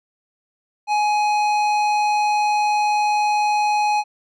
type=tone with tanh clipping; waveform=sine; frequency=838 Hz; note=G#5; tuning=15 cents sharp; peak=-18 dBFS; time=0.87-4.04 s; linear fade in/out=50 ms; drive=14 dB; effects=none